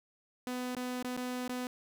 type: tone with dropouts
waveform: sawtooth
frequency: 250 Hz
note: B3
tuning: 21 cents sharp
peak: -31 dBFS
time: 0.47-1.67 s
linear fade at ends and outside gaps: 1 ms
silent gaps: 0.751-0.767 / 1.027-1.045 / 1.167-1.175 / 1.48-1.493 s
effects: 12-bit